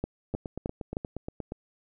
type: two click trains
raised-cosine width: 2 ms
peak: -16 / -21 dBFS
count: 4 / 11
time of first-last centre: 0.04-0.969 / 0.34-1.521 s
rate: 3.23 / 8.47 Hz
effects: none